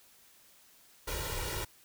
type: noise with comb filter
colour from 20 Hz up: pink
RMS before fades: -36 dBFS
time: 1.07-1.65 s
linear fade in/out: 10 ms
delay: 2.1 ms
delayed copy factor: +0.9
effects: white hiss -61 dBFS RMS until 1.84 s